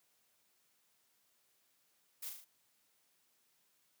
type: noise with echo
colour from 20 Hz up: blue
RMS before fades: -44 dBFS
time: 2.22-2.3 s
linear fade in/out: 10 ms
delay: 37 ms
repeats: 4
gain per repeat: -4 dB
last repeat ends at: 2.448 s
effects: white hiss -75 dBFS RMS until 4 s + high-pass 100 Hz 12 dB/octave